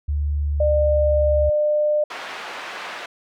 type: tone with pitch glide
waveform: sine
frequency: 73.1 to 71.43 Hz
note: D2 to D2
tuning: -7 to -47 cents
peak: -19 dBFS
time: 0.08-1.5 s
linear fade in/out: 10 ms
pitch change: -40 cents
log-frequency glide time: 0.39-1.27 s
type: tone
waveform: sine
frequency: 600 Hz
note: D5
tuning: 37 cents sharp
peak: -16 dBFS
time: 0.6-2.04 s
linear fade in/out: 5 ms
type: band-pass noise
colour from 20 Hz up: pink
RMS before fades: -33 dBFS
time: 2.1-3.06 s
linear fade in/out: 5 ms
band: 740 to 2800 Hz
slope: 12 dB/octave
effects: none